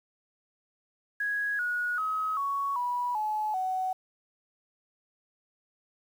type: tone with pitch steps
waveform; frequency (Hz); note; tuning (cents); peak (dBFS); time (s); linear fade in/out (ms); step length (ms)
sine; 1661.2 / 1454.5 / 1273.6 / 1115.1 / 976.4 / 854.9 / 748.6; G#6 / F#6 / D#6 / C#6 / B5 / G#5 / F#5; 0 / -30 / +40 / +10 / -20 / +50 / +20; -27; 1.2-3.93; 5; 390
effects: 9-bit